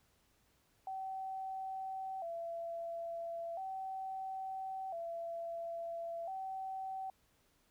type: tone with vibrato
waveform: sine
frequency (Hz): 718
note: F5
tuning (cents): +48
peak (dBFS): -39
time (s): 0.87-7.1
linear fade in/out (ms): 2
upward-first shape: square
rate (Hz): 0.37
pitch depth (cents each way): 110
effects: pink hiss -73 dBFS RMS until 7.7 s